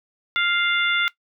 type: harmonic tone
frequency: 698.5 Hz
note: F5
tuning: in tune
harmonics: 2 / 3 / 4 / 5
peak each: -22 / -23 / -28 / -25 dBFS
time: 0.36-1.08 s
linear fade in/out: 0 ms
effects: noise-tail reverb RT60 0.1 s tail -18 dB re dry